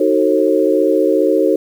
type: chord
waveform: sine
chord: D# diminished seventh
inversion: none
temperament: just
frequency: 311.1 / 373.4 / 448 / 537.6 Hz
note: D#4 / F#4 / A4 / C5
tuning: 0 / +16 / +31 / +47 cents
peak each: -16 dBFS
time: 0-1.56 s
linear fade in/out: 5 ms
effects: 7-bit